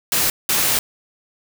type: noise bursts at uneven times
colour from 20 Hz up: white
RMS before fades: -18 dBFS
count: 2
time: 0.12-0.3 / 0.49-0.79 s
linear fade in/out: 2 ms
effects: none